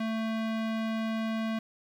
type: tone with low-pass filter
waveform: square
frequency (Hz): 222.5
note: A3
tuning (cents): +20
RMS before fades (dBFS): -31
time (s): 0-1.59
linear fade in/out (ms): 5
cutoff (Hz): 3200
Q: 1
effects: 9-bit